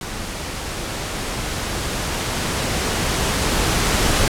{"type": "noise with level ramp", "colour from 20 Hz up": "pink", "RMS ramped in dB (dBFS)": [-29, -17], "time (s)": [0.01, 4.28], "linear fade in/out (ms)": 2, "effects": ["low-pass 10000 Hz 12 dB/octave"]}